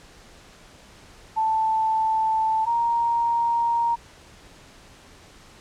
sine tone pair in turn, 881 / 934.8 Hz, A5 / A#5, +2 / +5 cents, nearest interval minor second, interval 103 cents, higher second, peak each -19 dBFS, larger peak neither, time 1.36-2.66 / 2.66-3.96 s, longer neither, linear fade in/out 20 ms, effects pink hiss -49 dBFS RMS until 5.6 s + low-pass 8000 Hz 12 dB/octave

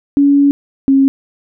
sine tone pair in turn, 282.7 / 271.4 Hz, C#4 / C#4, +34 / -36 cents, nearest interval minor second, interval 70 cents, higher first, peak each -6 dBFS, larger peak neither, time 0.17-0.51 / 0.88-1.08 s, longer first, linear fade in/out 0 ms, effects none

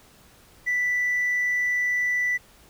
triangle tone with hard clipping, 1975.5 Hz, B6, in tune, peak -21 dBFS, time 0.66-2.38 s, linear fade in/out 20 ms, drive 2 dB, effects pink hiss -54 dBFS RMS until 2.69 s

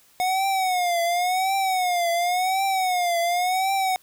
square tone with vibrato, 729 Hz, F#5, 26 cents flat, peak -21 dBFS, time 0.2-3.96 s, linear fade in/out 0 ms, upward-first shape triangle, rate 0.92 Hz, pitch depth 130 cents each way, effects white hiss -57 dBFS RMS until 4.02 s

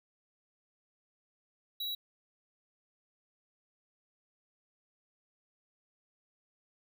square tone, 3894 Hz, B7, 25 cents flat, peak -35 dBFS, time 1.8-1.95 s, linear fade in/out 5 ms, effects none

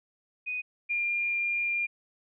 sine tone pair in turn, 2489 / 2401 Hz, D#7 / D7, 0 / +38 cents, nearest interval minor second, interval 62 cents, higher first, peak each -30 / -26 dBFS, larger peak second, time 0.46-0.62 / 0.89-1.87 s, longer second, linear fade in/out 20 ms, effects none

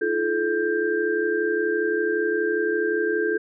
sine tone cluster, 314 / 346 / 431.2 / 1582 Hz, D#4 / F4 / A4 / G6, +16 / -16 / -35 / +15 cents, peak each -32 / -26 / -23 / -27 dBFS, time 0.01-3.38 s, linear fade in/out 10 ms, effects none

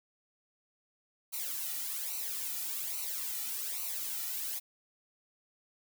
blue noise with flanger, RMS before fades -37 dBFS, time 1.32-4.6 s, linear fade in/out 20 ms, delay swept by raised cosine 0.58 to 1.88 ms, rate 1.2 Hz, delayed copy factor -0.75, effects none

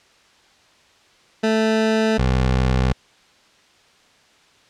20% pulse tone pair in turn, 220 / 64.02 Hz, A3 / C2, 0 / -37 cents, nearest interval octave + major sixth, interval 2137 cents, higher first, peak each -11 dBFS, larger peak neither, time 1.43-2.18 / 2.18-2.93 s, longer neither, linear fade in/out 10 ms, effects white hiss -54 dBFS RMS until 4.69 s + low-pass 5000 Hz 12 dB/octave

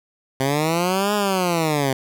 10% pulse linear two-way sweep, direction up then down, 130.81 to 209.8 to 130.81 Hz, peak -10 dBFS, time 0.4-1.93 s, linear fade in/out 2 ms, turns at 1.14 s, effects none

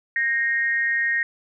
sine tone with amplitude modulation, 1864.7 Hz, A#6, in tune, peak -16 dBFS, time 0.16-1.23 s, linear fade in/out 2 ms, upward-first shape sine, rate 252 Hz, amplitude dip 70%, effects none

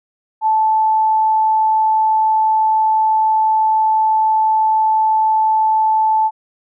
sine tone, 874 Hz, A5, 12 cents flat, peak -11 dBFS, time 0.41-6.31 s, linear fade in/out 50 ms, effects none

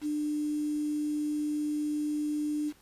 sine tone with quantisation, 298.7 Hz, D4, 29 cents sharp, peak -28 dBFS, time 0.01-2.73 s, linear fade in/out 50 ms, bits 8, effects pink hiss -61 dBFS RMS until 2.81 s + resampled to 32000 Hz

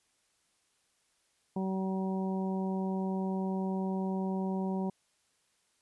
harmonic tone, 190 Hz, F#3, 46 cents sharp, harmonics 1 / 2 / 3 / 4 / 5, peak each -31 / -38 / -44 / -43 / -44 dBFS, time 1.56-4.9 s, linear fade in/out 5 ms, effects white hiss -73 dBFS RMS until 5.81 s + resampled to 24000 Hz

